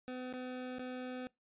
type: tone with dropouts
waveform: 25% pulse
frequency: 253.2 Hz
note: B3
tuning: 43 cents sharp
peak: -37 dBFS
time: 0.08-1.27 s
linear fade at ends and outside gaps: 0 ms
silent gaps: 0.327-0.337 / 0.784-0.794 s
effects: noise-tail reverb RT60 0.2 s tail -23 dB re dry + resampled to 8000 Hz